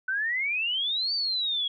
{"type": "exponential two-way sweep", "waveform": "sine", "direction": "up then down", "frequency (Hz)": [1494, 4641, 3294], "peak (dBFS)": -25, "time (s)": [0.08, 1.68], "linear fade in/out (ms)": 5, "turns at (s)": 1.14, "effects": []}